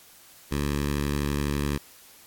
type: tone with notch filter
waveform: 10% pulse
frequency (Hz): 72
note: D2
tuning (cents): -34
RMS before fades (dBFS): -27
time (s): 0.51-1.78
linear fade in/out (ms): 10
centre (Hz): 670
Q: 1.1
effects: white hiss -52 dBFS RMS until 2.26 s + AAC 64 kbps